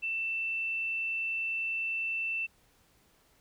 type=tone; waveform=sine; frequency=2670 Hz; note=E7; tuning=22 cents sharp; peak=-30 dBFS; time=0.02-2.47 s; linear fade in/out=20 ms; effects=pink hiss -66 dBFS RMS until 3.4 s